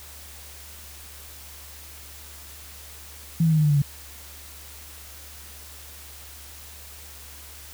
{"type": "tone with pitch steps", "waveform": "sine", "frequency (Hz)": [164.81, 160.67, 156.64, 152.71, 148.88, 145.14, 141.5], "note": ["E3", "E3", "D#3", "D#3", "D3", "D3", "C#3"], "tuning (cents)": [0, -44, 12, -32, 24, -20, 36], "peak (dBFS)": -16, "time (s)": [3.4, 3.82], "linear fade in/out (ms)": 5, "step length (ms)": 60, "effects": ["added 72 Hz sine -46 dBFS peak until 7.73 s", "white hiss -44 dBFS RMS until 7.73 s"]}